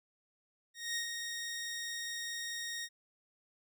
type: tone with ADSR envelope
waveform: 15% pulse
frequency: 1864.7 Hz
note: A#6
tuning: in tune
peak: -27 dBFS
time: 0.74-2.89 s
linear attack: 220 ms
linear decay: 100 ms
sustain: -5 dB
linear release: 52 ms
effects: none